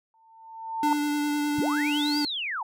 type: tone with exponential growth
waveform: sine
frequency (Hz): 898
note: A5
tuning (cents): +35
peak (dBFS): -20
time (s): 0.14-0.93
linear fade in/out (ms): 1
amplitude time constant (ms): 170
type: tone with vibrato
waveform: square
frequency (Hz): 294.3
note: D4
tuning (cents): +4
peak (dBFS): -25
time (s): 0.83-2.25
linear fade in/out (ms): 2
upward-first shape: sine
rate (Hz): 9.8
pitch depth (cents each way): 13
type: linear two-way sweep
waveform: sine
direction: up then down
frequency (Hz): 61.74 to 4883 to 801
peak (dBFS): -28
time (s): 1.58-2.63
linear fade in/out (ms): 5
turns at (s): 2.19
effects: none